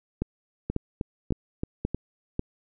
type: two click trains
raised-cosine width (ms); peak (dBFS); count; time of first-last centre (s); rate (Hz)
3; -13 / -15; 5 / 5; 0.22-2.394 / 0.7-1.946; 1.84 / 3.21
effects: none